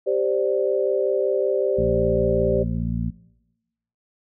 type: chord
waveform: sine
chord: G suspended fourth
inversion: none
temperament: just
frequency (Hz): 392 / 522.7 / 588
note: G4 / C5 / D5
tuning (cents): 0 / -2 / +2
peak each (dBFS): -22 / -23 / -24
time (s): 0.06-2.64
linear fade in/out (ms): 20
type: harmonic tone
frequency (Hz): 57.2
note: A#1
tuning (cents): -32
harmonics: 1 / 2 / 3 / 4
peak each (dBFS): -28 / -28 / -28 / -28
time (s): 1.77-3.11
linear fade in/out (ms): 20
effects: noise-tail reverb RT60 1.0 s tail -21 dB re dry